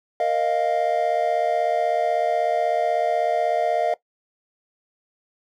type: chord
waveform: triangle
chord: Bb suspended fourth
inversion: none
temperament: equal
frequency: 466.2 / 622.3 / 698.5 Hz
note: Bb4 / Eb5 / F5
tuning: 0 / 0 / 0 cents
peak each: -25 / -21 / -20 dBFS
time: 0.2-3.94 s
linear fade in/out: 2 ms
effects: noise-tail reverb RT60 0.1 s tail -18 dB re dry